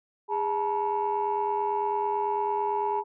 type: tone cluster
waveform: sine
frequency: 410.2 / 869 / 958 Hz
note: G#4 / A5 / A#5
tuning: -21 / -22 / +47 cents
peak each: -29 / -27 / -29 dBFS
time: 0.28-3.04 s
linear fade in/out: 50 ms
effects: tanh soft clip ceiling -18 dBFS